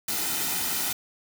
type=noise with comb filter; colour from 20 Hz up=white; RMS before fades=-28 dBFS; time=0.08-0.93 s; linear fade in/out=5 ms; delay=1.8 ms; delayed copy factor=-0.6; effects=none